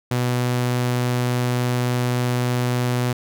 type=tone; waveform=sawtooth; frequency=123.47 Hz; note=B2; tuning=in tune; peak=-15 dBFS; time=0.11-3.13 s; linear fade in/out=5 ms; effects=none